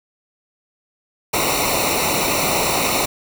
pink noise with comb filter, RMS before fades -19 dBFS, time 1.33-3.06 s, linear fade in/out 10 ms, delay 0.61 ms, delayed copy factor -0.85, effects none

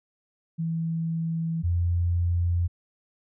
sine tone pair in turn, 164.1 / 86.77 Hz, E3 / F2, -8 / -11 cents, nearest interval major seventh, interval 1103 cents, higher first, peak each -25 / -21 dBFS, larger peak second, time 0.58-1.63 / 1.63-2.68 s, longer neither, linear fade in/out 20 ms, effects none

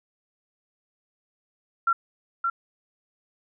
sine tone with echo, 1365 Hz, F6, 40 cents flat, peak -18 dBFS, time 1.87-1.93 s, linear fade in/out 5 ms, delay 570 ms, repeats 1, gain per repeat -4 dB, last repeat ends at 2.5 s, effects none

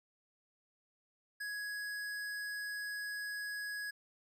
sine tone with hard clipping, 1669 Hz, G#6, 8 cents sharp, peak -40 dBFS, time 1.4-3.91 s, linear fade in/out 10 ms, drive 16 dB, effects none

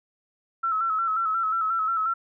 sine tone with vibrato, 1318.5 Hz, E6, in tune, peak -22 dBFS, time 0.63-2.14 s, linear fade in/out 10 ms, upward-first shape square, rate 5.6 Hz, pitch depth 43 cents each way, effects none

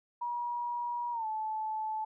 sine tone with pitch glide, 959 to 869.3 Hz, A#5 to A5, +49 to -21 cents, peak -32 dBFS, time 0.21-2.05 s, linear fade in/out 10 ms, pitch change -170 cents, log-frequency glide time 1.12-1.26 s, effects none

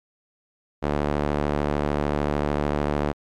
sawtooth tone with band-pass filter, 73.42 Hz, D2, in tune, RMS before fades -24 dBFS, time 0.82-3.13 s, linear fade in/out 20 ms, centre 560 Hz, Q 0.62, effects MP3 96 kbps

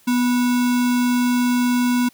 sine tone with sample-and-hold, 245.9 Hz, B3, 7 cents flat, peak -15 dBFS, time 0.07-2.09 s, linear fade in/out 10 ms, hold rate 1225 Hz, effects white hiss -54 dBFS RMS until 2.13 s

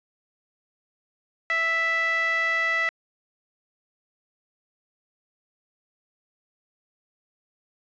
sawtooth tone with band-pass filter, 659.3 Hz, E5, in tune, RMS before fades -24 dBFS, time 1.5-2.89 s, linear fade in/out 0 ms, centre 1900 Hz, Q 5, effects resampled to 16000 Hz

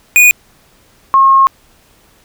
square / sine tone pair in turn, 2462 / 1079.7 Hz, D#7 / C#6, -19 / -46 cents, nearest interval octave + major second, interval 1427 cents, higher first, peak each -4 dBFS, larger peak neither, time 0.16-0.31 / 1.14-1.47 s, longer second, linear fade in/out 0 ms, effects pink hiss -49 dBFS RMS until 2.24 s

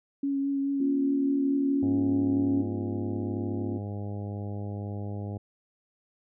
sine tone with vibrato, 277.2 Hz, C#4, in tune, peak -25 dBFS, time 0.23-2.62 s, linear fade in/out 5 ms, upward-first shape triangle, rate 4.7 Hz, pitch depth 18 cents each way
sine chord, Bb minor, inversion none, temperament equal with one note detuned, 237.8 / 277.2 / 349.2 Hz, Bb3 / Db4 / F4, +35 / 0 / 0 cents, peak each -35 dBFS, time 0.8-3.78 s, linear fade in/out 5 ms
harmonic tone, 102 Hz, G#2, 31 cents flat, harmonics 1 / 2 / 3 / 4 / 5 / 6 / 7 / 8, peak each -33 / -39 / -43 / -45 / -47 / -49 / -50 / -51 dBFS, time 1.82-5.38 s, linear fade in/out 10 ms
effects none

